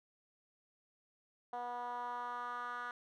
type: tone with band-pass filter sweep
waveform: 10% pulse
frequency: 243.2 Hz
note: B3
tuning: 26 cents flat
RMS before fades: -42 dBFS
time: 1.53-2.91 s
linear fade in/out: 2 ms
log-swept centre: 780 to 1400 Hz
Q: 3.3
effects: none